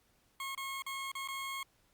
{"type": "tone with dropouts", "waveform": "20% pulse", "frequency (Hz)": 1085, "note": "C#6", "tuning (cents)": -37, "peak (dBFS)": -33, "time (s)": [0.4, 1.63], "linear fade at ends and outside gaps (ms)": 2, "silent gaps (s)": [[0.549, 0.576], [0.822, 0.864], [1.117, 1.152], [1.276, 1.285]], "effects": ["pink hiss -71 dBFS RMS until 1.93 s", "Opus 48 kbps"]}